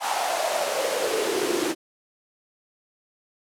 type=noise with high-pass filter sweep; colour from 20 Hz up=pink; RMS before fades=-25 dBFS; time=0-1.75 s; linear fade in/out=50 ms; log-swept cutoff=840 to 320 Hz; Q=5.5; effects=low-pass 11000 Hz 12 dB/octave